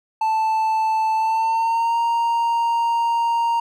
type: tone with pitch glide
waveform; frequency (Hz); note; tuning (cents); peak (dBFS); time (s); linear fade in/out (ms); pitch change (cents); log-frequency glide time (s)
triangle; 880 to 930.7; A5 to A#5; 0 to -3; -15; 0.21-3.6; 5; +97; 1.15-1.98
effects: none